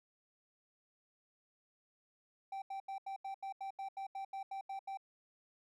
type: tone bursts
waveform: triangle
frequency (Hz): 779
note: G5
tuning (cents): -11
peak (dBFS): -38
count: 14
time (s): 2.52-4.973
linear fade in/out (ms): 5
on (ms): 100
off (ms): 81
effects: none